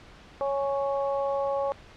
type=harmonic tone; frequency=277.2 Hz; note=C#4; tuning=in tune; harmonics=2 / 3 / 4; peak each=-26 / -32 / -35 dBFS; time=0.41-1.72 s; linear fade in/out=0 ms; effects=pink hiss -50 dBFS RMS until 1.96 s + low-pass 4000 Hz 12 dB/octave